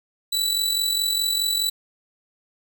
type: tone with amplitude modulation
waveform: sawtooth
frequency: 3951 Hz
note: B7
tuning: in tune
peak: -15 dBFS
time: 0.32-1.7 s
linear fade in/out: 10 ms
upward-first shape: sine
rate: 44.8 Hz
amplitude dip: 55%
effects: none